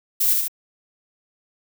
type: noise with echo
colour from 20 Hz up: violet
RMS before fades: -19 dBFS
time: 0.2-0.34 s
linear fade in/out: 10 ms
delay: 71 ms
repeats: 2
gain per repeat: -3 dB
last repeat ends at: 0.482 s
effects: none